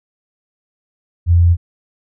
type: tone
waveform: sine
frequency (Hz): 86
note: F2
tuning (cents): -26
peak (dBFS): -7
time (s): 1.26-1.57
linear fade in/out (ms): 50
effects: none